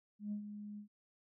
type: tone with ADSR envelope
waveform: sine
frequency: 207.7 Hz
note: G#3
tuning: in tune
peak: -35 dBFS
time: 0.19-0.88 s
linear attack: 130 ms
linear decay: 95 ms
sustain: -9 dB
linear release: 100 ms
effects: tanh soft clip ceiling -33 dBFS